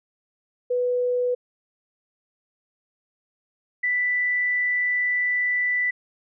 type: tone pair in turn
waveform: sine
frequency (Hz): 493.9 / 1979.5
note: B4 / B6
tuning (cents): 0 / +3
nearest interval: 2 octaves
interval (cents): 2403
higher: second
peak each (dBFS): -20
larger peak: neither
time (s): 0.7-1.35 / 3.83-5.91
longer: second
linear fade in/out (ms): 10
effects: none

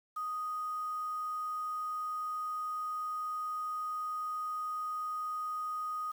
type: tone with quantisation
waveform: sine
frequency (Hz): 1244.5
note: D#6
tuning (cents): 0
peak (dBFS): -34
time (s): 0.16-6.12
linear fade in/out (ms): 10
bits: 9
effects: none

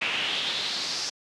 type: noise with band-pass filter sweep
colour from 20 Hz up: brown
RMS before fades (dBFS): -29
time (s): 0.01-1.1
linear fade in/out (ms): 10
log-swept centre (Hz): 2600 to 5400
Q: 3.6
effects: high-pass 150 Hz 12 dB/octave + low-pass 9000 Hz 12 dB/octave

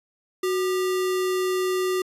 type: tone with sample-and-hold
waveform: sine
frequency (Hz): 370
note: F#4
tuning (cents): 0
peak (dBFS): -21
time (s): 0.43-2.02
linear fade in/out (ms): 5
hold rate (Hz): 1575
effects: resampled to 32000 Hz

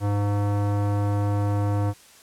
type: tone with low-pass filter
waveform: square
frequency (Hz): 102.1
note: G#2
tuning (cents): -29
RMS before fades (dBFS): -23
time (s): 0-1.94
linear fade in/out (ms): 50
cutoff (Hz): 1000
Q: 1.2
effects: white hiss -51 dBFS RMS until 2.22 s + low-pass 11000 Hz 12 dB/octave

